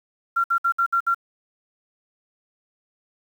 sine tone bursts, 1373 Hz, F6, 30 cents flat, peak -17 dBFS, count 6, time 0.36-1.146 s, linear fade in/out 10 ms, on 81 ms, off 60 ms, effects 8-bit

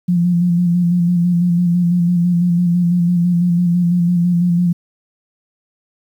sine tone with vibrato, 174.61 Hz, F3, in tune, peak -11 dBFS, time 0.08-4.73 s, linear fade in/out 10 ms, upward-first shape square, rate 6 Hz, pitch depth 29 cents each way, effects 8-bit

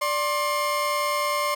30% pulse tone pair together, 587.3 / 1064.7 Hz, D5 / C6, 0 / +30 cents, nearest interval minor seventh, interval 1030 cents, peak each -24 / -22 dBFS, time 0.01-1.55 s, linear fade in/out 10 ms, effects none

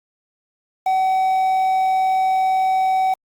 triangle tone with quantisation, 757 Hz, F#5, 39 cents sharp, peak -13 dBFS, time 0.86-3.14 s, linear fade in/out 5 ms, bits 6, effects Opus 48 kbps

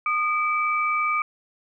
sine tone pair together, 1225.2 / 2311 Hz, D#6 / D7, -27 / -28 cents, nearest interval major seventh, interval 1099 cents, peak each -22 / -25 dBFS, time 0.06-1.22 s, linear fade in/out 2 ms, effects none

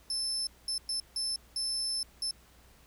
35% pulse tone bursts at uneven times, 5274 Hz, E8, in tune, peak -28 dBFS, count 6, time 0.1-0.47 / 0.68-0.78 / 0.89-1 / 1.16-1.36 / 1.56-2.03 / 2.22-2.31 s, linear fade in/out 2 ms, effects added 60 Hz sine -60 dBFS peak until 2.86 s + pink hiss -61 dBFS RMS until 2.86 s

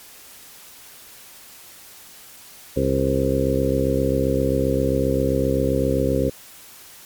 harmonic tone with a mistuned harmonic, 67.6 Hz, C#2, 43 cents flat, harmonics 1 / 2 / 3 / 4 / 5 / 6 / 7 / 8, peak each -26 / -25 / -29 / -24 / -29 / -25 / -26 / -24 dBFS, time 2.76-6.3 s, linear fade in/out 10 ms, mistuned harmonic 8, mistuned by -41 cents, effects white hiss -44 dBFS RMS until 7.05 s + MP3 96 kbps

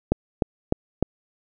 click train, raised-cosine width 2 ms, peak -5 dBFS, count 4, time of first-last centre 0.12-1.026 s, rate 3.31 Hz, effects none

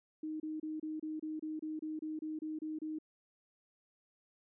sine tone bursts, 311.1 Hz, D#4, in tune, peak -37 dBFS, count 14, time 0.23-2.987 s, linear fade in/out 5 ms, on 170 ms, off 29 ms, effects none

